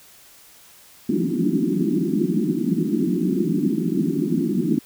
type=band-pass noise; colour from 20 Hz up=pink; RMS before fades=-21 dBFS; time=1.09-4.79 s; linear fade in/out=5 ms; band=160 to 370 Hz; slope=96 dB/octave; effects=white hiss -49 dBFS RMS until 4.85 s